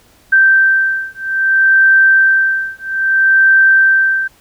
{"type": "beating tone pair", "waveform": "sine", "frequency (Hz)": [1562, 1562.61], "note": ["G6", "G6"], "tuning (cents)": [-7, -6], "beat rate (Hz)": 0.61, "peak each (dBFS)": -11, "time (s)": [0.32, 4.28], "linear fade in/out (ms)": 10, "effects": ["pink hiss -49 dBFS RMS until 4.4 s"]}